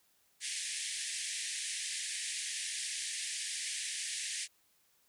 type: band-pass noise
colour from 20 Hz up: white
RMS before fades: -39 dBFS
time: 0.4-4.48 s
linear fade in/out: 50 ms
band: 1700 to 10000 Hz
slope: 96 dB/octave
effects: white hiss -71 dBFS RMS until 5.08 s